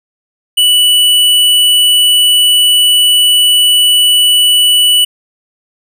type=tone; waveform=square; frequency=2960 Hz; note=F#7; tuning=in tune; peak=-6 dBFS; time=0.57-5.05 s; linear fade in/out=10 ms; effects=none